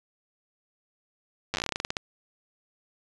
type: slowing click train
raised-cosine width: 0.2 ms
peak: -11 dBFS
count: 16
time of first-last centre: 1.54-1.968 s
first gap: 9 ms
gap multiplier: 1.15
effects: resampled to 22050 Hz